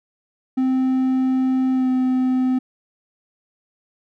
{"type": "tone with pitch glide", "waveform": "triangle", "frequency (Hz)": [260, 256.6], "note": ["C4", "C4"], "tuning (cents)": [-11, -34], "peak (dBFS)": -14, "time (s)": [0.57, 2.59], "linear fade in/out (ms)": 10, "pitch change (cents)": -23, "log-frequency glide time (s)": [1.73, 1.88], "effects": []}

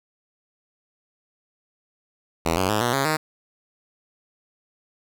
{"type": "tone with pitch steps", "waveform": "5% pulse", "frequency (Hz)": [82.41, 93.58, 106.26, 120.66, 137, 155.57], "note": ["E2", "F#2", "G#2", "B2", "C#3", "D#3"], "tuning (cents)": [0, 20, 40, -40, -20, 0], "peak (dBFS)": -9, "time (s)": [2.45, 3.17], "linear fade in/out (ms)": 10, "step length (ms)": 120, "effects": []}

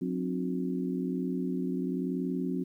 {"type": "harmonic tone with a mistuned harmonic", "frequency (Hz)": 60.7, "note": "B1", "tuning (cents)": -29, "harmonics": [3, 4, 5, 6], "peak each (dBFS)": [-33, -32, -40, -37], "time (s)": [0.01, 2.64], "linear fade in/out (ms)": 10, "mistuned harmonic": 4, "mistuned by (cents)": 140, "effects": ["11-bit"]}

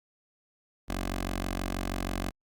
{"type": "tone with notch filter", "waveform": "10% pulse", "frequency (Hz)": 46.25, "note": "F#1", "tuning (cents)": 0, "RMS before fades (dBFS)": -33, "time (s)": [0.88, 2.31], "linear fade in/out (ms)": 20, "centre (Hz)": 130, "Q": 0.79, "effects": ["Opus 48 kbps"]}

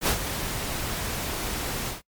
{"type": "noise with ADSR envelope", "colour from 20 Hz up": "pink", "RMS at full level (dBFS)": -21, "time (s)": [0.01, 2.02], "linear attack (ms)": 64, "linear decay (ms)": 94, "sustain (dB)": -9, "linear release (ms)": 140, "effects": ["noise-tail reverb RT60 0.1 s tail -24 dB re dry", "MP3 96 kbps"]}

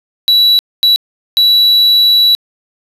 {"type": "tone bursts at uneven times", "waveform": "triangle", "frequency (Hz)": 3929, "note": "B7", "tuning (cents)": -10, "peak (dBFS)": -4, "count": 3, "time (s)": [[0.28, 0.59], [0.83, 0.96], [1.37, 2.35]], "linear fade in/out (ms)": 0, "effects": ["resampled to 32000 Hz", "7-bit"]}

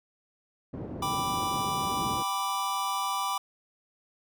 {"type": "band-pass noise", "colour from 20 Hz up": "pink", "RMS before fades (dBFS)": -37, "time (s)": [0.73, 2.23], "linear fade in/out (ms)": 10, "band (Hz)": [110, 410], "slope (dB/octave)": 12}
{"type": "chord", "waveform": "square", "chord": "G major", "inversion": "none", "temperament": "equal", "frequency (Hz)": [784, 987.8, 1174.7], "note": ["G5", "B5", "D6"], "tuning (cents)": [0, 0, 0], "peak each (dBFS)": [-35, -33, -32], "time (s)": [1.02, 3.38], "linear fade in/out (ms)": 5}
{"effects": []}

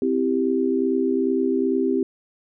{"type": "chord", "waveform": "sine", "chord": "C major", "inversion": "none", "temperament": "equal with one note detuned", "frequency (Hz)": [260.9, 329.6, 392], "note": ["C4", "E4", "G4"], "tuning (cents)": [-5, 0, 0], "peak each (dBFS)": [-22, -25, -22], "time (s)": [0.02, 2.03], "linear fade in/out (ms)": 2, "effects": []}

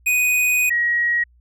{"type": "tone pair in turn", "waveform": ["square", "sine"], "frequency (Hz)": [2489, 1900], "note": ["D#7", "A#6"], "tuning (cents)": [0, 33], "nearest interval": "perfect fourth", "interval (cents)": 467, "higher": "first", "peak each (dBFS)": -16, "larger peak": "neither", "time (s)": [[0.06, 0.7], [0.7, 1.24]], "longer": "first", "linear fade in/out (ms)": 10, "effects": ["added 60 Hz sine -51 dBFS peak until 1.4 s"]}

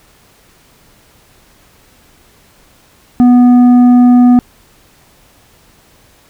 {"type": "tone with tanh clipping", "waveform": "sine", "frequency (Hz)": 245.8, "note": "B3", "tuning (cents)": -8, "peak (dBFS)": -4, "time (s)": [3.2, 4.39], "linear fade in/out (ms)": 0, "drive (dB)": 7, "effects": ["pink hiss -47 dBFS RMS until 6.29 s"]}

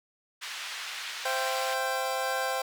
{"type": "band-pass noise", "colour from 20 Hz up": "white", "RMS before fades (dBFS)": -38, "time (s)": [0.41, 1.75], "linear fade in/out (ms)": 20, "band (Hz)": [1300, 3700], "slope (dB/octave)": 12}
{"type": "chord", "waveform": "25% pulse", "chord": "C major", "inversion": "none", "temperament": "equal with one note detuned", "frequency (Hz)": [523.3, 674.3, 784], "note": ["C5", "E5", "G5"], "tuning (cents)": [0, 39, 0], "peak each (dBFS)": [-28, -32, -28], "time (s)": [1.25, 2.62], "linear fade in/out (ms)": 5}
{"effects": []}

